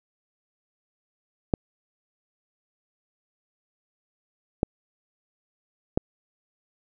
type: clicks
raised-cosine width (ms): 2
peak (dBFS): -7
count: 3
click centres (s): 1.538 / 4.631 / 5.975
effects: none